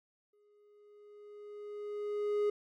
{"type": "tone with exponential growth", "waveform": "triangle", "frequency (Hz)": 415.1, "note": "G#4", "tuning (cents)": -1, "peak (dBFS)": -25, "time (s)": [0.33, 2.5], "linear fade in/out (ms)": 5, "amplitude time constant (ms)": 470, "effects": []}